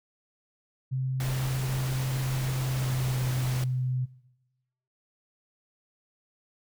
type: tone with pitch glide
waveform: sine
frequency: 130.81 to 127.53 Hz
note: C3 to C3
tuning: 0 to -44 cents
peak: -26 dBFS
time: 0.91-4.06 s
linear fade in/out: 20 ms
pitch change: -44 cents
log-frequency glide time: 2.6-3.25 s
type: noise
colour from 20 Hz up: pink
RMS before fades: -37 dBFS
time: 1.2-3.64 s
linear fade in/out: 2 ms
effects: noise-tail reverb RT60 1.0 s tail -20 dB re dry